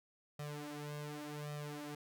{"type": "tone with flanger", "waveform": "sawtooth", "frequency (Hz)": 148, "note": "D3", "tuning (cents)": 14, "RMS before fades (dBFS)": -45, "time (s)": [0.39, 1.95], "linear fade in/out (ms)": 5, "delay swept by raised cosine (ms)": [1.6, 4.9], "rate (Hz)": 0.88, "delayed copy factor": 0.9, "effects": []}